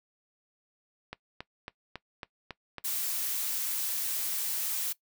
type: click train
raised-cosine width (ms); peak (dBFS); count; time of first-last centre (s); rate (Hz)
0.3; -22; 7; 1.13-2.783; 3.63
type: noise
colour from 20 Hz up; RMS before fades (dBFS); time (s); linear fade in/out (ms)
blue; -32; 2.84-4.93; 10
effects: noise-tail reverb RT60 0.1 s tail -20 dB re dry